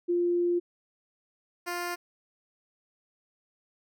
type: tone pair in turn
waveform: sine / 10% pulse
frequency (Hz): 349.2 / 350.7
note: F4 / F4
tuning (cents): 0 / +7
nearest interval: unison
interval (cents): 7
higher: second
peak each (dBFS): -23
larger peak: neither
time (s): 0.08-0.6 / 1.66-1.96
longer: first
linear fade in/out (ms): 20
effects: none